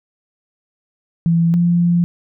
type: tone pair in turn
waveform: sine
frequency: 167.6 / 172.91 Hz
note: E3 / F3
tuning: +29 / -17 cents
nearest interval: minor second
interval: 54 cents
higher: second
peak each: -11 dBFS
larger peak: neither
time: 1.26-1.54 / 1.54-2.04 s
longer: second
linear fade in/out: 0 ms
effects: none